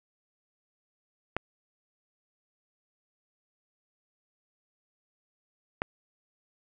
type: clicks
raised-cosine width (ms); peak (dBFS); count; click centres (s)
0.5; -13; 2; 1.366 / 5.819
effects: none